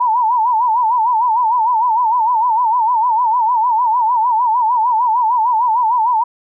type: tone with vibrato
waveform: sine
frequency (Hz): 932.3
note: A#5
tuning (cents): 0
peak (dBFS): -11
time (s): 0-6.24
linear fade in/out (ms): 10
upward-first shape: sine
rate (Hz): 6.6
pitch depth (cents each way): 130
effects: none